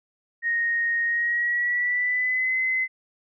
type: tone with pitch glide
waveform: sine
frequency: 1864 to 2044 Hz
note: A#6 to C7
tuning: -1 to -41 cents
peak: -21 dBFS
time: 0.42-2.88 s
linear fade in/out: 50 ms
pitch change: +160 cents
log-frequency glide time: 1.05-2.57 s
effects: none